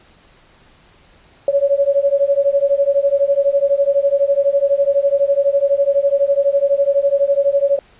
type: beating tone pair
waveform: sine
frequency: 554.4 / 566.4 Hz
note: C#5 / C#5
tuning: 0 / +37 cents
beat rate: 12 Hz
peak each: -15 dBFS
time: 1.48-7.79 s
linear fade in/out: 2 ms
effects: pink hiss -50 dBFS RMS until 7.99 s + resampled to 8000 Hz